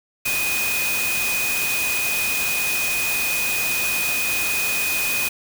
sine tone in noise, 2489 Hz, D#7, in tune, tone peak -22 dBFS, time 0.25-5.29 s, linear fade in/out 10 ms, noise white, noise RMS -25 dBFS, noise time 0.25-5.29 s, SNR 0 dB, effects none

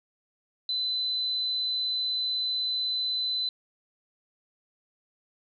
sine tone, 4022 Hz, B7, 31 cents sharp, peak -26 dBFS, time 0.69-3.49 s, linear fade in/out 2 ms, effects none

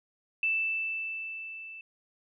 sine tone with level ramp, 2647 Hz, E7, 7 cents sharp, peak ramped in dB -24 to -42 dBFS, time 0.43-1.81 s, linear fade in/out 2 ms, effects none

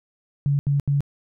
sine tone bursts, 141.8 Hz, C#3, 40 cents sharp, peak -17 dBFS, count 3, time 0.46-1.006 s, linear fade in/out 0 ms, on 130 ms, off 78 ms, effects none

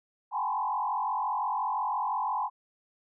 sine tone with frequency modulation, 922 Hz, A#5, 19 cents flat, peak -27 dBFS, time 0.31-2.5 s, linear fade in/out 50 ms, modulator 45.8 Hz, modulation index 2.9, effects none

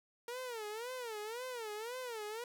sawtooth tone with vibrato, 463.3 Hz, A#4, 11 cents flat, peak -37 dBFS, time 0.28-2.44 s, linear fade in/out 2 ms, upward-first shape sine, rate 1.9 Hz, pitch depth 180 cents each way, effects none

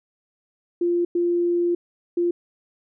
sine tone bursts at uneven times, 347.3 Hz, F4, 10 cents flat, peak -18 dBFS, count 3, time 0.81-1.05 / 1.15-1.75 / 2.17-2.31 s, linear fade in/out 5 ms, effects none

